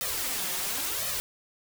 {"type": "noise with flanger", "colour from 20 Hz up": "white", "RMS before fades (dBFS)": -31, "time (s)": [0.01, 1.2], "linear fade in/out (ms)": 0, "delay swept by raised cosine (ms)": [1.6, 5.6], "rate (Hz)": 0.95, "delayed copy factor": 0.9, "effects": []}